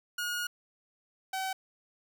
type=tone pair in turn; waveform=sawtooth; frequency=1439 / 762.3 Hz; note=F#6 / G5; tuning=-49 / -49 cents; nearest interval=major seventh; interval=1100 cents; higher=first; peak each=-28 dBFS; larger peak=neither; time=0.18-0.47 / 1.33-1.53 s; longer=first; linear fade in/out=5 ms; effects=none